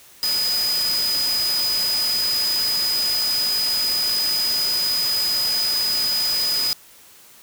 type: tone in noise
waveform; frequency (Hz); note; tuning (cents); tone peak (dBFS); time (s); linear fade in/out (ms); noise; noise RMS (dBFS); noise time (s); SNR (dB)
sine; 4978; D#8; 0; -19; 0.23-6.73; 0; white; -28; 0.23-6.73; +6
effects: white hiss -48 dBFS RMS until 7.42 s